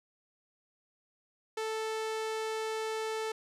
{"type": "tone with low-pass filter", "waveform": "sawtooth", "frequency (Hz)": 440, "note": "A4", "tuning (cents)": 0, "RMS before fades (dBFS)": -35, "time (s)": [1.57, 3.32], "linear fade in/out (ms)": 5, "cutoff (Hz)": 9400, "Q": 0.62, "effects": []}